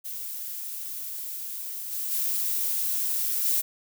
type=noise with level steps; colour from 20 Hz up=violet; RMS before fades=-35 / -31 / -27 / -24 dBFS; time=0.04-3.62 s; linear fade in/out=20 ms; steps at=1.91 / 2.1 / 3.44 s; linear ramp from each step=20 ms; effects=none